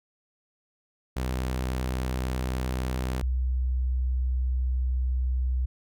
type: tone pair in turn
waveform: sawtooth / sine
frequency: 63.6 / 63.26 Hz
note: C2 / B1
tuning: -48 / +42 cents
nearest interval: unison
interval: 10 cents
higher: first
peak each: -23 dBFS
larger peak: neither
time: 1.16-3.22 / 3.22-5.66 s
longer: second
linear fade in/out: 10 ms
effects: none